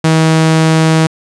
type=tone; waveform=sawtooth; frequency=160 Hz; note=D#3; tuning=49 cents sharp; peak=-3 dBFS; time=0.04-1.07 s; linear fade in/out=5 ms; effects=resampled to 22050 Hz